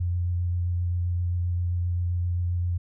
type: tone with vibrato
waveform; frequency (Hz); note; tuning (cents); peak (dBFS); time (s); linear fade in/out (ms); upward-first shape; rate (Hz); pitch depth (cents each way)
sine; 87.9; F2; +12; -23; 0-2.78; 10; sine; 7.6; 14
effects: none